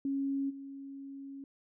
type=tone with level steps; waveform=sine; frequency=275 Hz; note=C#4; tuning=14 cents flat; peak=-30 / -42 dBFS; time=0.05-1.44 s; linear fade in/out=2 ms; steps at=0.49 s; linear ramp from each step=20 ms; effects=none